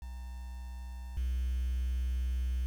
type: tone pair in turn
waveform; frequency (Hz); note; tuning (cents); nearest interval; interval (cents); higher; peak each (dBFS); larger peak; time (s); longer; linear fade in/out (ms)
triangle; 62.2 / 62.63; B1 / B1; +13 / +25; unison; 12; second; -37 / -26; second; 0.02-1.17 / 1.17-2.66; second; 0
effects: tanh soft clip ceiling -26 dBFS + 9-bit